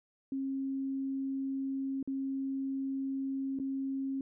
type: tone with dropouts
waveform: sine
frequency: 270 Hz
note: C#4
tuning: 45 cents flat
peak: -32 dBFS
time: 0.32-4.21 s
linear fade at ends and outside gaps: 2 ms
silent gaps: 2.028-2.075 / 3.589-3.598 s
effects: none